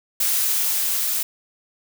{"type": "noise with level ramp", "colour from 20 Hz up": "blue", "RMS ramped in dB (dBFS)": [-20, -23], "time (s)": [0.2, 1.23], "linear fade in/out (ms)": 5, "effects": []}